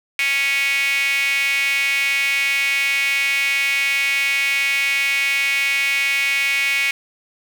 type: tone with high-pass filter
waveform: sawtooth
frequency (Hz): 277.2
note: C#4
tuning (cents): 0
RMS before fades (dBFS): -19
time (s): 0.19-6.91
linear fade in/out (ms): 2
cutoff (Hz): 2300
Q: 8.8
effects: 8-bit